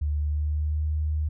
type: tone with pitch glide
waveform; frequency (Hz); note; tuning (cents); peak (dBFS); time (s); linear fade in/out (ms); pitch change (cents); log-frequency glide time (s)
sine; 74.1 to 76.49; D2 to D#2; +16 to -29; -23; 0.01-1.29; 10; +55; 0.19-0.85
effects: none

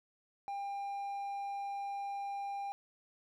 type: tone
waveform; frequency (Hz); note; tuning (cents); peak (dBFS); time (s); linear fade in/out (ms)
triangle; 799; G5; +33; -35; 0.48-2.72; 0
effects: none

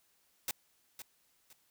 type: noise with echo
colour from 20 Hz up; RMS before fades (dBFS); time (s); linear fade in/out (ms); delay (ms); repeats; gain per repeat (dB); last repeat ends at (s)
white; -35; 0.48-0.51; 2; 510; 2; -11; 1.53
effects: white hiss -72 dBFS RMS until 1.7 s

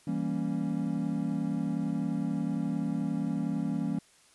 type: chord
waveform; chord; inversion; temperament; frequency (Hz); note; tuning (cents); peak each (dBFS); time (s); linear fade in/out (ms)
triangle; E diminished seventh; none; equal; 164.81 / 196 / 233.1 / 277.2; E3 / G3 / Bb3 / Db4; 0 / 0 / 0 / 0; -32; 0.07-3.99; 5
effects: white hiss -61 dBFS RMS until 4.34 s + resampled to 24000 Hz

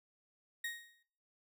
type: tone with exponential decay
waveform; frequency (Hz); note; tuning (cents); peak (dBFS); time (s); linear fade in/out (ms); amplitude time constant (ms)
35% pulse; 1872; A#6; +7; -34; 0.64-1.03; 5; 83
effects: noise-tail reverb RT60 0.7 s tail -23 dB re dry

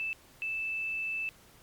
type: tone bursts at uneven times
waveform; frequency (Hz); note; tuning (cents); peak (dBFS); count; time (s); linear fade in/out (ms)
sine; 2637; E7; 0; -31; 2; 0-0.13 / 0.42-1.29; 0
effects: pink hiss -58 dBFS RMS until 1.62 s + MP3 96 kbps

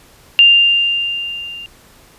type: tone with level ramp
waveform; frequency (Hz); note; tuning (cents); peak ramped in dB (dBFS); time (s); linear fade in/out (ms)
sine; 2794; F7; 0; -3 to -28; 0.39-1.66; 0
effects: pink hiss -46 dBFS RMS until 2.18 s + resampled to 32000 Hz

